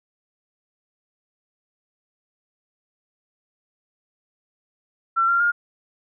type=tone with pitch steps; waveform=sine; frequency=1349 / 1382.1 / 1416.1 Hz; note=E6 / F6 / F6; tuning=+40 / -18 / +24 cents; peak=-16 dBFS; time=5.16-5.52 s; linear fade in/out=20 ms; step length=120 ms; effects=none